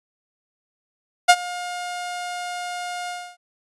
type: tone with ADSR envelope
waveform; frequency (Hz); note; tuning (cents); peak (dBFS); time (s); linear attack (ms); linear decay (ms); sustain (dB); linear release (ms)
sawtooth; 712; F5; +33; -3; 1.28-3.37; 17; 54; -21; 280
effects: resampled to 24000 Hz